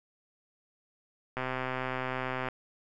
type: click train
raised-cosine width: 0.5 ms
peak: -18 dBFS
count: 145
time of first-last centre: 1.37-2.486 s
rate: 129 Hz
effects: none